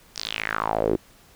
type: tone with band-pass filter sweep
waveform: sawtooth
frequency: 54.3 Hz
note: A1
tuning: 22 cents flat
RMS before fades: -26 dBFS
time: 0.15-0.97 s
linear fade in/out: 20 ms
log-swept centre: 5700 to 330 Hz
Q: 4.4
effects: pink hiss -54 dBFS RMS until 1.35 s